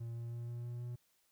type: tone with pitch steps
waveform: triangle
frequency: 116.54 / 117.49 / 118.44 / 119.4 / 120.37 / 121.35 Hz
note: A#2 / A#2 / A#2 / A#2 / B2 / B2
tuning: 0 / +14 / +28 / +42 / -44 / -30 cents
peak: -38 dBFS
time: 0-0.96 s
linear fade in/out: 10 ms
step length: 160 ms
effects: white hiss -75 dBFS RMS until 1.31 s